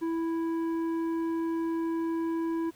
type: tone with tanh clipping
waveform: triangle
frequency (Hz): 329.6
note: E4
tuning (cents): 0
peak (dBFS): -29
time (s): 0.01-2.71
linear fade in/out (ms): 20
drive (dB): 13
effects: pink hiss -59 dBFS RMS until 2.75 s